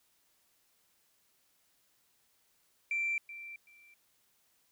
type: tone with echo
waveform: sine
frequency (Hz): 2349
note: D7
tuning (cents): 0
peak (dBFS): -29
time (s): 2.91-3.18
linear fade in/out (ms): 2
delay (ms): 380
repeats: 2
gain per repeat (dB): -14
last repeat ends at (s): 3.94
effects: tanh soft clip ceiling -26 dBFS + white hiss -72 dBFS RMS until 4.71 s